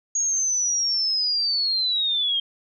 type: linear sweep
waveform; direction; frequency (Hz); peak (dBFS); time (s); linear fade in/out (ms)
sine; down; 6645 to 3191; -20; 0.15-2.4; 5
effects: none